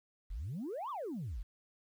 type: exponential two-way sweep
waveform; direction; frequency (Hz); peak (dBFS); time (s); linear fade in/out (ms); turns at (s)
sine; up then down; 38.89 to 1216 to 38.89; -36; 0.3-1.43; 10; 0.9
effects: tanh soft clip ceiling -35 dBFS + 11-bit